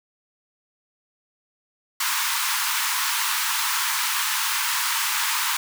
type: high-pass noise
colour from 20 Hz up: pink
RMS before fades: -24 dBFS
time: 2-5.57 s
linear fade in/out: 5 ms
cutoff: 880 Hz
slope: 96 dB/octave
effects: none